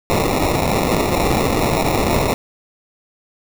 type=noise with sample-and-hold; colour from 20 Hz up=white; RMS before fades=-17 dBFS; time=0.1-2.34 s; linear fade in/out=0 ms; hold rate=1575 Hz; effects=none